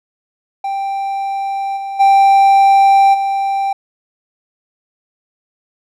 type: tone with level steps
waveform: triangle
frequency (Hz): 786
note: G5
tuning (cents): +4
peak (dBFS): -15 / -19 / -4 / -12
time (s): 0.64-3.73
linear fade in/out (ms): 5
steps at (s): 1.76 / 1.99 / 3.13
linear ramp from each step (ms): 20
effects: none